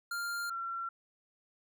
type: tone pair in turn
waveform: square / sine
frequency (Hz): 1396.9 / 1360.3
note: F6 / F6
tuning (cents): 0 / -46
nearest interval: unison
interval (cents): 46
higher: first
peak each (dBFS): -35 / -35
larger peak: neither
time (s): 0.11-0.5 / 0.5-0.89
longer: neither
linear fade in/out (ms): 5
effects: none